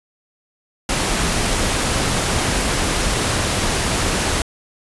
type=noise; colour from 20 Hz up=pink; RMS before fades=-19 dBFS; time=0.89-4.42 s; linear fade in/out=2 ms; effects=resampled to 24000 Hz